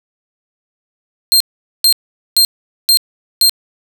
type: tone bursts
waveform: sawtooth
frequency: 4186 Hz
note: C8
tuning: in tune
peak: -4 dBFS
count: 5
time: 1.32-3.495 s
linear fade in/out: 0 ms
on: 83 ms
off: 440 ms
effects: 7-bit